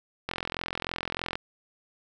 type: click train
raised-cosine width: 0.3 ms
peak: -14 dBFS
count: 47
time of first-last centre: 0.29-1.355 s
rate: 43.2 Hz
effects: none